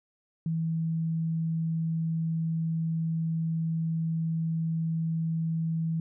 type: tone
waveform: sine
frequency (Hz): 162.8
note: E3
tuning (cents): -21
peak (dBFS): -26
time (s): 0.46-6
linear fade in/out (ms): 2
effects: none